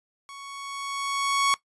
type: tone with level ramp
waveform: sawtooth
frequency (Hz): 1112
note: C#6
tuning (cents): +5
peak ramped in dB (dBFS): -37 to -15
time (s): 0.29-1.54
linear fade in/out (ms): 0
effects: noise-tail reverb RT60 0.1 s tail -18 dB re dry + resampled to 24000 Hz